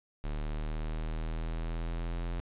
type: linear sweep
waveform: square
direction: up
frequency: 37.23 to 43.08 Hz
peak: -33 dBFS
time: 0.24-2.4 s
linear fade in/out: 0 ms
effects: resampled to 8000 Hz + 11-bit